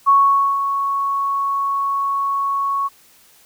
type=tone with ADSR envelope; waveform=sine; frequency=1108.7 Hz; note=C#6; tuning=in tune; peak=-8 dBFS; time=0.06-2.89 s; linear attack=26 ms; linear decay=490 ms; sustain=-9 dB; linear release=27 ms; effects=white hiss -51 dBFS RMS until 3.45 s